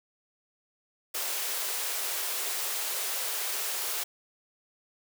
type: high-pass noise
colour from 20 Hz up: white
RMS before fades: -32 dBFS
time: 1.14-4.04 s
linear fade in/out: 10 ms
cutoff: 360 Hz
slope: 96 dB/octave
effects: none